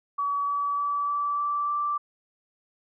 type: tone with pitch steps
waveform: sine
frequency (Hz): 1138 / 1144.6 / 1151.2 / 1157.9 / 1164.6 / 1171.3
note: C#6 / D6 / D6 / D6 / D6 / D6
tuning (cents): +45 / -45 / -35 / -25 / -15 / -5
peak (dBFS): -24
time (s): 0.18-1.98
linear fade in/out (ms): 10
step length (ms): 300
effects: none